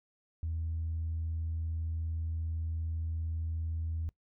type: tone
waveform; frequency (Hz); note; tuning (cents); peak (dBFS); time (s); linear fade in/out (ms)
sine; 81.3; E2; -23; -31; 0.43-4.09; 0
effects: noise-tail reverb RT60 0.1 s tail -22 dB re dry + tanh soft clip ceiling -28 dBFS